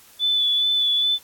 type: tone with vibrato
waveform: sine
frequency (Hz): 3474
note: A7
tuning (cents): -23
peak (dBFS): -17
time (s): 0.19-1.19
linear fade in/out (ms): 50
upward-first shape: sine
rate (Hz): 2.4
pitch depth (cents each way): 21
effects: white hiss -50 dBFS RMS until 1.23 s + AAC 64 kbps